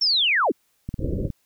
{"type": "linear sweep", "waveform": "sine", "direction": "down", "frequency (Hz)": [5550, 185.7], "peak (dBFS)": -17, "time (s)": [0.01, 0.52], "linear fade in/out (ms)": 10}
{"type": "click train", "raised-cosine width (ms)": 5, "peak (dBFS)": -17, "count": 9, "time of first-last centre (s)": [0.89, 1.302], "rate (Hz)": 19.4}
{"type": "low-pass noise", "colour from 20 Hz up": "pink", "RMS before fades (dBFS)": -26, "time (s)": [0.98, 1.3], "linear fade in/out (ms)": 50, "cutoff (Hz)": 560, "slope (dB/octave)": 96}
{"effects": ["white hiss -67 dBFS RMS until 1.45 s"]}